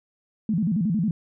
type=tone with vibrato; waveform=sine; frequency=190.5 Hz; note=G3; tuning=49 cents flat; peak=-20 dBFS; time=0.49-1.11 s; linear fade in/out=2 ms; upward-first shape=square; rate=11 Hz; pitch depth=230 cents each way; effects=none